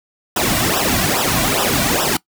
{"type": "noise with flanger", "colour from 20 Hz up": "pink", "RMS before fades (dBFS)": -17, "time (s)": [0.36, 2.17], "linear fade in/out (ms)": 5, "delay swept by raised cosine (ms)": [0.45, 2.35], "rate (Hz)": 2.4, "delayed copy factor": -0.95, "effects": ["noise-tail reverb RT60 0.1 s tail -21 dB re dry"]}